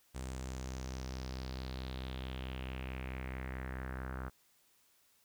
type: tone with low-pass filter sweep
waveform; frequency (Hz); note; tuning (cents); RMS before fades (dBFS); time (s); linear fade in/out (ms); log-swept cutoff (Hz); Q
sawtooth; 64.6; C2; -21; -42; 0.14-4.3; 20; 8500 to 1400; 3.6
effects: white hiss -70 dBFS RMS until 5.24 s